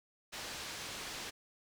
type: low-pass noise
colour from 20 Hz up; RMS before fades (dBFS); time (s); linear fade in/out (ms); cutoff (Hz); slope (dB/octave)
white; -44; 0.32-1.31; 20; 5300; 12
effects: none